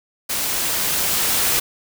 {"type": "noise with level ramp", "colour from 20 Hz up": "white", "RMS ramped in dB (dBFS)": [-23, -18], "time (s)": [0.29, 1.6], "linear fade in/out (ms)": 10, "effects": []}